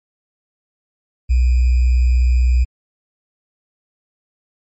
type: tone with sample-and-hold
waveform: sine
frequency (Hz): 61.9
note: B1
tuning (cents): +5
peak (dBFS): -10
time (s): 1.29-2.65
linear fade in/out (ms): 20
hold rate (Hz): 2450
effects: MP3 32 kbps